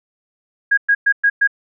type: tone bursts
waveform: sine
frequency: 1640 Hz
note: G#6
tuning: 22 cents flat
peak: -10 dBFS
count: 5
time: 0.71-1.475 s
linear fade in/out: 10 ms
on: 65 ms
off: 110 ms
effects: none